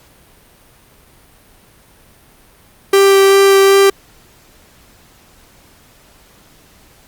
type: tone with vibrato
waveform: 45% pulse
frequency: 392 Hz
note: G4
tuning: in tune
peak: -6 dBFS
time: 2.93-3.9 s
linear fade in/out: 5 ms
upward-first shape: sine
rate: 2.6 Hz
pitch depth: 8 cents each way
effects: pink hiss -47 dBFS RMS until 7.07 s + Opus 48 kbps